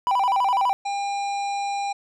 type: tone with vibrato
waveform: triangle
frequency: 880 Hz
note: A5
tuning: in tune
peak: -16 dBFS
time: 0.07-0.73 s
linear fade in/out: 0 ms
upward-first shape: square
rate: 12 Hz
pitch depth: 200 cents each way
type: harmonic tone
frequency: 802 Hz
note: G5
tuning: 39 cents sharp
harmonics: 1 / 3 / 5 / 7 / 9 / 10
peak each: -24 / -36 / -39 / -45 / -46 / -48 dBFS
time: 0.85-1.93 s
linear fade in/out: 10 ms
effects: none